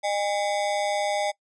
square ring-modulated tone, 712 Hz, F5, 33 cents sharp, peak -21 dBFS, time 0.03-1.32 s, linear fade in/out 20 ms, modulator 102 Hz, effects noise-tail reverb RT60 0.1 s tail -21 dB re dry + resampled to 22050 Hz

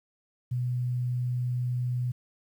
sine tone, 123.9 Hz, B2, 6 cents sharp, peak -26 dBFS, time 0.51-2.12 s, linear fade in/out 10 ms, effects 10-bit

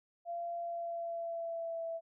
sine tone with pitch glide, 686 to 661.9 Hz, F5 to E5, -31 to +7 cents, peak -36 dBFS, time 0.25-2.01 s, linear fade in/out 50 ms, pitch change -62 cents, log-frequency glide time 0.59-1.85 s, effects none

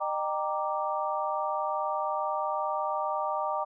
sine chord, Eb major seventh, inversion none, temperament equal with one note detuned, 609.8 / 784 / 932.3 / 1174.7 Hz, Eb5 / G5 / Bb5 / D6, -35 / 0 / 0 / 0 cents, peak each -33 dBFS, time 0-3.65 s, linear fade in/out 20 ms, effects none

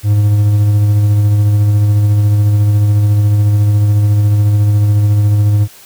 triangle tone with tremolo, 103.83 Hz, G#2, in tune, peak -4 dBFS, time 0.03-5.68 s, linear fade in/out 50 ms, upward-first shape sine, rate 14 Hz, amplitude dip 25%, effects white hiss -39 dBFS RMS until 5.85 s

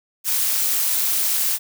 blue noise with amplitude modulation, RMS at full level -17 dBFS, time 0.24-1.59 s, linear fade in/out 50 ms, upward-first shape sine, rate 213 Hz, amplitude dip 75%, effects none

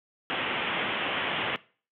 white low-pass noise, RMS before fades -30 dBFS, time 0.3-1.56 s, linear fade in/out 0 ms, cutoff 3300 Hz, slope 96 dB/octave, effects noise-tail reverb RT60 0.4 s tail -20 dB re dry + high-pass 150 Hz 12 dB/octave

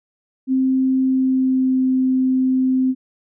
sine tone with pitch glide, 262 to 259.3 Hz, C4 to C4, +2 to -15 cents, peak -14 dBFS, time 0.47-2.95 s, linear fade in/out 50 ms, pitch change -17 cents, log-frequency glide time 1.03-1.81 s, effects none

